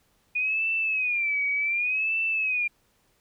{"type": "tone with vibrato", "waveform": "sine", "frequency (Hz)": 2454, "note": "D#7", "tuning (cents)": -25, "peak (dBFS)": -23, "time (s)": [0.35, 2.68], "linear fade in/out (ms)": 10, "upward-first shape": "sine", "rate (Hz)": 0.67, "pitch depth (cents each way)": 140, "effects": ["pink hiss -67 dBFS RMS until 3.2 s"]}